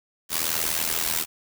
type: noise with amplitude modulation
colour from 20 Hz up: white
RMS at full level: -22 dBFS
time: 0.29-1.26 s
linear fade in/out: 50 ms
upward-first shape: sine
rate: 80.5 Hz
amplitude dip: 85%
effects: none